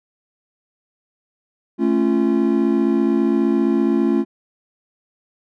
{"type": "chord", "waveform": "triangle", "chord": "A augmented", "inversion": "none", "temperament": "just", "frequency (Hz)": [220, 275, 343.8], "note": ["A3", "C#4", "E#4"], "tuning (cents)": [0, -14, -27], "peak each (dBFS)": -17, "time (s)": [1.78, 4.25], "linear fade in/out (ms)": 50, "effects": []}